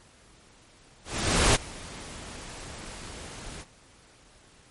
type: noise with ADSR envelope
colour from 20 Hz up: pink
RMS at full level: -19 dBFS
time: 1.04-3.65 s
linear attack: 510 ms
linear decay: 18 ms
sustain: -22 dB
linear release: 38 ms
effects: pink hiss -56 dBFS RMS until 4.7 s + MP3 48 kbps